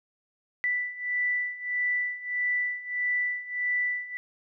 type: beating tone pair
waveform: sine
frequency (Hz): 1975.5 / 1977.1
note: B6 / B6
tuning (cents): 0 / +1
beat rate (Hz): 1.6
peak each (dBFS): -31 / -28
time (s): 0.64-4.17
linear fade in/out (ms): 0
effects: none